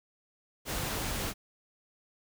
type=noise; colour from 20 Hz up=pink; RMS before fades=-34 dBFS; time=0.65-1.34 s; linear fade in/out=50 ms; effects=none